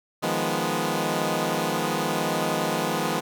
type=chord; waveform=10% pulse; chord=F half-diminished seventh; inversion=third; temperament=equal; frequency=155.56 / 174.61 / 207.7 / 246.9 Hz; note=Eb3 / F3 / Ab3 / Cb4; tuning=0 / 0 / 0 / 0 cents; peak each=-21 dBFS; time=0.22-3.21 s; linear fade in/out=20 ms; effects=none

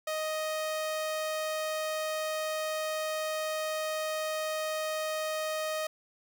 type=tone; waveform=sawtooth; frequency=624 Hz; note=D#5; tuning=5 cents sharp; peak=-27 dBFS; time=0.07-5.87 s; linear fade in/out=5 ms; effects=none

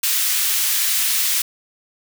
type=high-pass noise; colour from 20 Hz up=white; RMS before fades=-19 dBFS; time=0.03-1.42 s; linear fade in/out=5 ms; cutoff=1900 Hz; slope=12 dB/octave; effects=none

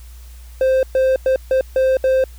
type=tone bursts at uneven times; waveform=triangle; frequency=523.3 Hz; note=C5; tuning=in tune; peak=-10 dBFS; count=6; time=0.61-0.83 / 0.95-1.16 / 1.26-1.36 / 1.51-1.61 / 1.76-1.97 / 2.04-2.24 s; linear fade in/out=2 ms; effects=added 60 Hz sine -35 dBFS peak until 2.38 s + white hiss -49 dBFS RMS until 2.38 s

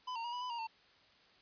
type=tone with pitch steps; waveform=square; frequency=1005 / 918 / 953 / 983 / 1000 / 940 / 899 Hz; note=B5 / A#5 / A#5 / B5 / B5 / A#5 / A5; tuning=+30 / -27 / +38 / -8 / +21 / +14 / +37 cents; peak=-39 dBFS; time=0.07-0.672 s; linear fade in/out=10 ms; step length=86 ms; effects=white hiss -65 dBFS RMS until 1.41 s + resampled to 11025 Hz

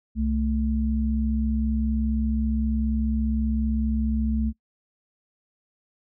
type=tone pair together; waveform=sine; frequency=65.41 / 220.3 Hz; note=C2 / A3; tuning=0 / +2 cents; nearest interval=octave + major sixth; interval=2102 cents; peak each=-24 dBFS; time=0.15-4.53 s; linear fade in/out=50 ms; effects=noise-tail reverb RT60 0.1 s tail -22 dB re dry

